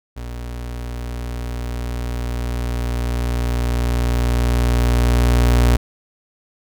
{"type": "tone with level ramp", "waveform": "35% pulse", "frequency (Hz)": 60.1, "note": "B1", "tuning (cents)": -46, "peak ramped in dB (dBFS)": [-26, -9], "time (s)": [0.16, 5.77], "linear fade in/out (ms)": 10, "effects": []}